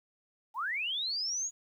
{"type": "linear sweep", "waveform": "sine", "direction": "up", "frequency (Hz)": [801, 6860], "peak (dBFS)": -31, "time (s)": [0.54, 1.51], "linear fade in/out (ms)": 50, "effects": ["11-bit"]}